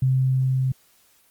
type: tone with level ramp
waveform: sine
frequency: 130.81 Hz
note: C3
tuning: in tune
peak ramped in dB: -16 to -19 dBFS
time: 0.02-0.72 s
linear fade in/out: 5 ms
effects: white hiss -59 dBFS RMS until 1.3 s + Opus 32 kbps